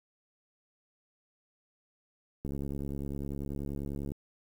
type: click train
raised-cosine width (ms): 3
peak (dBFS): -25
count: 118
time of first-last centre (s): 2.45-4.119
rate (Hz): 70.1
effects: 9-bit